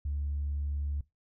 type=tone; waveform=sine; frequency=72 Hz; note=D2; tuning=34 cents flat; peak=-29 dBFS; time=0.05-1.01 s; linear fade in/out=5 ms; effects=noise-tail reverb RT60 0.2 s tail -21 dB re dry + tanh soft clip ceiling -26 dBFS